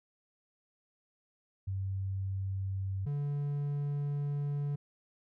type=tone pair in turn; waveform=sine / triangle; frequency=96.4 / 143.98 Hz; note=G2 / D3; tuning=-28 / -34 cents; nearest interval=perfect fifth; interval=694 cents; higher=second; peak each=-32 / -29 dBFS; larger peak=second; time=1.67-3.06 / 3.06-4.76 s; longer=second; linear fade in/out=10 ms; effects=none